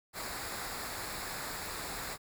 pink noise with comb filter, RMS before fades -40 dBFS, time 0.13-2.18 s, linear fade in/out 50 ms, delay 0.33 ms, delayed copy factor -0.6, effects none

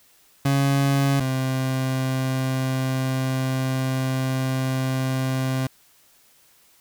30% pulse tone pair in turn, 138.59 / 131.22 Hz, C#3 / C3, 0 / +5 cents, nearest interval minor second, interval 95 cents, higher first, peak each -15 / -19 dBFS, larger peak first, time 0.45-1.2 / 1.2-5.67 s, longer second, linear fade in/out 5 ms, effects white hiss -57 dBFS RMS until 6.8 s

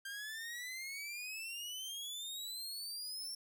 sawtooth exponential sweep, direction up, 1584 to 5480 Hz, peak -39 dBFS, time 0.05-3.35 s, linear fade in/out 5 ms, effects none

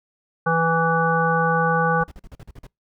harmonic tone, 164.81 Hz, E3, in tune, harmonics 1 / 3 / 5 / 7 / 9, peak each -23 / -23 / -23 / -23 / -23 dBFS, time 0.46-2.04 s, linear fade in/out 10 ms
brown noise bursts, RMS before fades -39 dBFS, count 9, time 2-2.668 s, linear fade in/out 2 ms, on 36 ms, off 43 ms
effects noise-tail reverb RT60 0.2 s tail -26 dB re dry

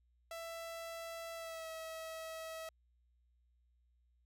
sawtooth tone with pitch glide, 664 to 645.5 Hz, E5 to E5, +12 to -37 cents, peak -40 dBFS, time 0.31-2.69 s, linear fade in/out 2 ms, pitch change -49 cents, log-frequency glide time 1.35-1.68 s, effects added 60 Hz sine -70 dBFS peak until 4.25 s

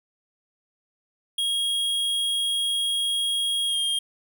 square tone with pitch glide, 3279 to 3223 Hz, G#7 to G7, -23 to +47 cents, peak -23 dBFS, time 1.38-3.99 s, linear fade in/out 5 ms, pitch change -30 cents, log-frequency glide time 3.67-3.77 s, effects none

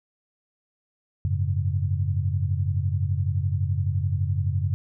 sine chord, F# suspended second, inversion none, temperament equal with one note detuned, 92.07 / 103.83 / 138.59 Hz, F#2 / G#2 / C#3, -8 / 0 / 0 cents, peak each -24 / -27 / -28 dBFS, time 1.25-4.74 s, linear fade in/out 0 ms, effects none

